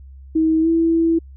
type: tone with pitch glide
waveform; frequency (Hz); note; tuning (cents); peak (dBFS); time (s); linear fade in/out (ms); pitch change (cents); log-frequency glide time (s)
sine; 319.2 to 329.9; D#4 to E4; +44 to +1; -13; 0.35-1.19; 10; +57; 0.61-0.68
effects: added 67 Hz sine -37 dBFS peak until 1.36 s